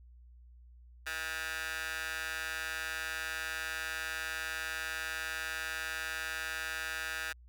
15% pulse tone with high-pass filter, 160 Hz, D#3, 49 cents sharp, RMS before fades -38 dBFS, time 1.06-7.33 s, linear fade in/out 10 ms, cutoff 1600 Hz, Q 2, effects added 60 Hz sine -53 dBFS peak until 7.48 s

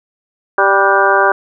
harmonic tone with a mistuned harmonic, 196 Hz, G3, in tune, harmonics 2 / 3 / 4 / 5 / 6 / 7 / 8, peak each -16 / -16 / -16 / -16 / -16 / -16 / -16 dBFS, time 0.58-1.32 s, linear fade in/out 2 ms, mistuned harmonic 7, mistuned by +84 cents, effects none

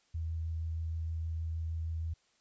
sine tone with vibrato, 81.3 Hz, E2, 23 cents flat, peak -33 dBFS, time 0.14-2.14 s, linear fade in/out 10 ms, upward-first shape sine, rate 6.4 Hz, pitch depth 10 cents each way, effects white hiss -71 dBFS RMS until 2.4 s + resampled to 16000 Hz

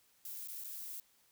violet noise with dropouts, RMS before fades -45 dBFS, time 0.25-1 s, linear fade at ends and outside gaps 1 ms, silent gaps 0.475-0.483 / 0.639-0.644 s, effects white hiss -70 dBFS RMS until 1.31 s

